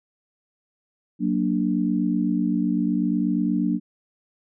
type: chord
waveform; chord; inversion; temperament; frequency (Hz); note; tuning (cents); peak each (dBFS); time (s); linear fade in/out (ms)
sine; Gb augmented; none; equal; 185 / 233.1 / 293.7; Gb3 / Bb3 / D4; 0 / 0 / 0; -24; 1.19-3.8; 50
effects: none